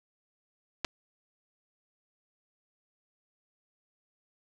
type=clicks; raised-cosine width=0.2 ms; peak=-14 dBFS; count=2; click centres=0.846 / 0.849 s; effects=none